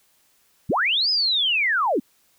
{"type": "linear two-way sweep", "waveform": "sine", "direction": "up then down", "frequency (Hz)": [68.9, 5120, 200.3], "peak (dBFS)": -18, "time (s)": [0.69, 2], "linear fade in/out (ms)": 10, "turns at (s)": 1.1, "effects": ["white hiss -62 dBFS RMS until 2.38 s"]}